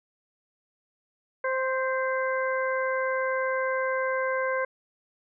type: harmonic tone with a mistuned harmonic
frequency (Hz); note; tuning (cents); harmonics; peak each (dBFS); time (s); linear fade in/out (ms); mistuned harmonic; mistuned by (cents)
523.3; C5; 0; 1 / 2 / 3 / 4; -27 / -31 / -31 / -36; 1.44-4.65; 5; 4; -29
effects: none